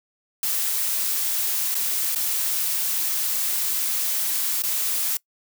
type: noise with dropouts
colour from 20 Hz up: blue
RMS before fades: -24 dBFS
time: 0.43-5.17 s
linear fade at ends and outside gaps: 2 ms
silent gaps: 1.745-1.751 / 2.149-2.158 / 4.622-4.635 s
effects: noise-tail reverb RT60 0.1 s tail -23 dB re dry